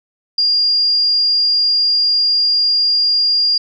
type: tone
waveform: sine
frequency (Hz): 4814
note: D8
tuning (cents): +42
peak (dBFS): -11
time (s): 0.38-3.58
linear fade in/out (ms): 5
effects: none